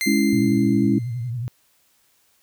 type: tone with exponential decay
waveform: sawtooth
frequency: 2086 Hz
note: C7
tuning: 6 cents flat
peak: -17 dBFS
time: 0.01-1.3 s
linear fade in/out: 0 ms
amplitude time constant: 280 ms
type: chord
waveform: sine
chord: C# minor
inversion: second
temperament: equal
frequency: 207.7 / 277.2 / 329.6 Hz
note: G#3 / C#4 / E4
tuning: 0 / 0 / 0 cents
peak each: -19 / -20 / -22 dBFS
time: 0.06-0.99 s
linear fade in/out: 10 ms
type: tone with vibrato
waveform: sine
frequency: 120 Hz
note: B2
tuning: 49 cents flat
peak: -24 dBFS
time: 0.33-1.48 s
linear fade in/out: 0 ms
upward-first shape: triangle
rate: 11 Hz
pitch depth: 130 cents each way
effects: white hiss -62 dBFS RMS until 2.42 s